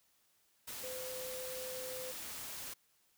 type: tone in noise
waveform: sine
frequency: 512 Hz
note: C5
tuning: 38 cents flat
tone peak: -43 dBFS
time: 0.83-2.12 s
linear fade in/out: 10 ms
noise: white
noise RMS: -45 dBFS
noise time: 0.67-2.74 s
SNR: -1 dB
effects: white hiss -73 dBFS RMS until 3.17 s